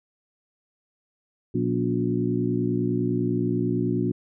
harmonic tone with a mistuned harmonic, 59.9 Hz, A#1, 48 cents sharp, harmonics 2 / 3 / 4 / 5 / 6, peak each -28 / -28 / -28 / -28 / -28 dBFS, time 1.54-4.12 s, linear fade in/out 10 ms, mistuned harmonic 5, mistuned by -57 cents, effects none

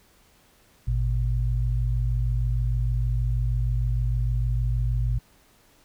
sine tone pair together, 53.26 / 119.7 Hz, G#1 / A#2, +44 / +46 cents, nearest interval octave + major second, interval 1402 cents, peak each -23 / -25 dBFS, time 0.87-5.19 s, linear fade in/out 10 ms, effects pink hiss -59 dBFS RMS until 5.84 s

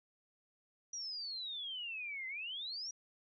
sine exponential two-way sweep, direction down then up, 5840 to 2030 to 5840 Hz, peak -40 dBFS, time 0.93-2.91 s, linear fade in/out 5 ms, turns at 2.27 s, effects none

